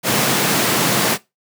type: high-pass noise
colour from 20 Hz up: pink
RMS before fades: -17 dBFS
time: 0.03-1.18 s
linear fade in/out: 50 ms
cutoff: 120 Hz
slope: 48 dB/octave
effects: noise-tail reverb RT60 0.2 s tail -19 dB re dry